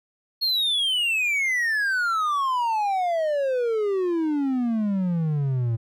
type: exponential sweep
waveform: triangle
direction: down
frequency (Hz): 4337 to 111.5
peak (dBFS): -19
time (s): 0.41-5.77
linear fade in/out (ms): 20
effects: none